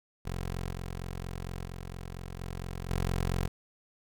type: tone with level steps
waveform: 15% pulse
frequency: 44.34 Hz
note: F1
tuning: 27 cents sharp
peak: -27 / -30 / -33 / -30 / -22 dBFS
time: 0.25-3.48 s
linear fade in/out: 10 ms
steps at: 0.71 / 1.65 / 2.41 / 2.9 s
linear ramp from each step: 2 ms
effects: none